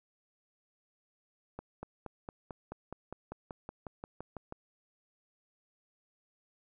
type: accelerating click train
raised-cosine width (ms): 1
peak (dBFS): -27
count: 16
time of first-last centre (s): 1.59-4.524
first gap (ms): 240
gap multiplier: 0.97
effects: none